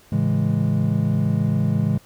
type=chord; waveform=triangle; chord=A major seventh; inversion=none; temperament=equal; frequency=110 / 138.59 / 164.81 / 207.7 Hz; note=A2 / C#3 / E3 / G#3; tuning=0 / 0 / 0 / 0 cents; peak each=-21 dBFS; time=0.12-1.98 s; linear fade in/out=5 ms; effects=pink hiss -52 dBFS RMS until 2.05 s